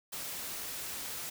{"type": "noise", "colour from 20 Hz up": "white", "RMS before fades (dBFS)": -40, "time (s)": [0.12, 1.3], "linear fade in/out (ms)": 10, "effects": []}